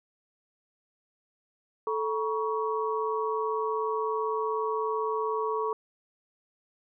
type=tone cluster; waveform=sine; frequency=438.6 / 956 / 1120 Hz; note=A4 / A#5 / C#6; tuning=-6 / +43 / +18 cents; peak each=-29 / -33 / -32 dBFS; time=1.87-5.73 s; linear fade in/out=2 ms; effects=none